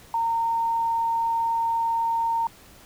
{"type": "tone", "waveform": "sine", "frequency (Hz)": 918, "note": "A#5", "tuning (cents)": -27, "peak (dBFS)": -21, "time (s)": [0.14, 2.47], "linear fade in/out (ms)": 2, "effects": ["pink hiss -50 dBFS RMS until 2.85 s"]}